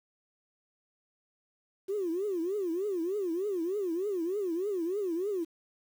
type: tone with vibrato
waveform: sine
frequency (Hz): 370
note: F#4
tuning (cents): 0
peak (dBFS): -28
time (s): 1.88-5.45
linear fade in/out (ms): 20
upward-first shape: triangle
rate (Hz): 3.3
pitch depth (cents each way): 260
effects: tanh soft clip ceiling -25 dBFS + 9-bit